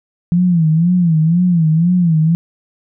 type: tone with vibrato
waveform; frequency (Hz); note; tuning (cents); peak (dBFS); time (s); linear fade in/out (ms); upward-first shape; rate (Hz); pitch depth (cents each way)
sine; 168.3; E3; +36; -9; 0.32-2.35; 0; sine; 2; 130
effects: none